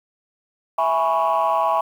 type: chord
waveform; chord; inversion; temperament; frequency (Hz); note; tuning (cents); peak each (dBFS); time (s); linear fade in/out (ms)
sine; C# minor seventh; first; equal; 659.3 / 830.6 / 987.8 / 1108.7; E5 / G#5 / B5 / C#6; 0 / 0 / 0 / 0; -21; 0.78-1.81; 5
effects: tanh soft clip ceiling -11 dBFS + 8-bit